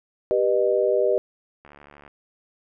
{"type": "chord", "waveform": "sine", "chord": "G augmented", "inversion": "none", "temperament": "just", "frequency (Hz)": [392, 490, 612.5], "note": ["G4", "B4", "D#5"], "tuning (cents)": [0, -14, -27], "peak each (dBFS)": -22, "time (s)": [0.31, 1.18], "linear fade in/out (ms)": 0}
{"type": "click train", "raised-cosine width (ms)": 0.5, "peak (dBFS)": -31, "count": 32, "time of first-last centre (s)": [1.65, 2.078], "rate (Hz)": 72.4}
{"effects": []}